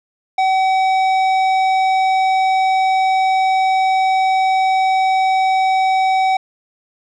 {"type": "tone with tanh clipping", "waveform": "sine", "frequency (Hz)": 760, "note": "F#5", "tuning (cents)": 46, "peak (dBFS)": -14, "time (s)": [0.38, 6.37], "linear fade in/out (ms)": 5, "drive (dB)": 12, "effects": []}